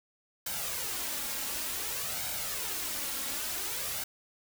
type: noise with flanger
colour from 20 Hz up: white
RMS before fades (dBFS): -35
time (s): 0.46-4.04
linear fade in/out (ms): 5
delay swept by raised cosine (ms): 1.3 to 3.7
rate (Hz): 0.55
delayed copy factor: +0.55
effects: none